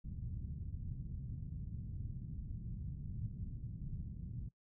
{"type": "low-pass noise", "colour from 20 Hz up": "white", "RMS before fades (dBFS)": -44, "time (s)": [0.04, 4.49], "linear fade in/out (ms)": 5, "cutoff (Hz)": 150, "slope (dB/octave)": 24, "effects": ["noise-tail reverb RT60 0.1 s tail -21 dB re dry"]}